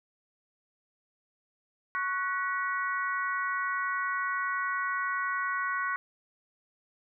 harmonic tone with a mistuned harmonic, 370 Hz, F#4, in tune, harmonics 3 / 4 / 5 / 6, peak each -32 / -32 / -35 / -45 dBFS, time 1.95-5.96 s, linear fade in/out 0 ms, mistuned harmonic 5, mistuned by +72 cents, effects none

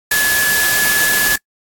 sine tone in noise, 1708 Hz, G#6, 48 cents sharp, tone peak -13 dBFS, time 0.11-1.36 s, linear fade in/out 5 ms, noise white, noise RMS -17 dBFS, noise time 0.11-1.36 s, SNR +1 dB, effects noise-tail reverb RT60 0.1 s tail -24 dB re dry + AAC 64 kbps

